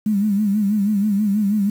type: tone with vibrato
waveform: sine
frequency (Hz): 205.7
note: G#3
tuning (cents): -16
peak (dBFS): -15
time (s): 0.06-1.7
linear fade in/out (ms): 5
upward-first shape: sine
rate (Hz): 6.2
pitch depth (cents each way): 87
effects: 7-bit